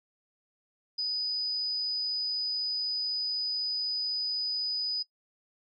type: tone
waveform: sine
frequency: 4978 Hz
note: D#8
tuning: in tune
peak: -28 dBFS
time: 0.98-5.03 s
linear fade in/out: 10 ms
effects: noise-tail reverb RT60 0.1 s tail -22 dB re dry